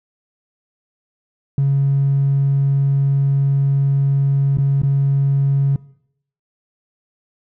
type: tone with dropouts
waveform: triangle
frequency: 138.59 Hz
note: C#3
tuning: in tune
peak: -9 dBFS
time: 1.58-5.76 s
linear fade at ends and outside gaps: 2 ms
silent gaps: 4.572-4.584 / 4.818-4.833 s
effects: noise-tail reverb RT60 0.7 s tail -23 dB re dry + tanh soft clip ceiling -10 dBFS